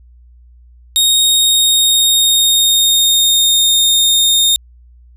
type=tone with pitch glide; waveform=sawtooth; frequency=3729 to 3680 Hz; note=A#7 to A#7; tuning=0 to -23 cents; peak=-6 dBFS; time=0.96-4.56 s; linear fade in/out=0 ms; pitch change=-23 cents; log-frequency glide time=1.29-3.75 s; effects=added 60 Hz sine -40 dBFS peak until 5.16 s